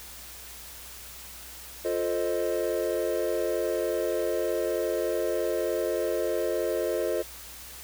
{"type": "chord", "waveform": "triangle", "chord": "F dominant seventh", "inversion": "none", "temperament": "equal", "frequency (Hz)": [349.2, 440, 523.3, 622.3], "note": ["F4", "A4", "C5", "Eb5"], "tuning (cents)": [0, 0, 0, 0], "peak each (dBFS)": -29, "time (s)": [1.84, 7.23], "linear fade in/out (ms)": 20, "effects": ["added 60 Hz sine -51 dBFS peak until 7.83 s", "white hiss -44 dBFS RMS until 7.83 s"]}